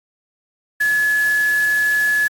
sine tone in noise, 1705 Hz, G#6, 45 cents sharp, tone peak -14 dBFS, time 0.8-2.28 s, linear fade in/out 10 ms, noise white, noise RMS -32 dBFS, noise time 0.8-2.28 s, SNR +15 dB, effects AAC 64 kbps

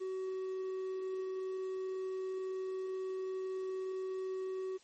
triangle tone, 376.8 Hz, F#4, 32 cents sharp, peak -34 dBFS, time 0-4.78 s, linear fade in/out 20 ms, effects white hiss -64 dBFS RMS until 4.83 s + MP3 32 kbps

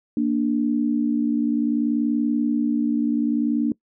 sine tone pair together, 233.1 / 293.7 Hz, A#3 / D4, 0 / 0 cents, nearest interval major third, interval 400 cents, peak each -21 dBFS, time 0.17-3.72 s, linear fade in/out 2 ms, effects noise-tail reverb RT60 0.1 s tail -23 dB re dry

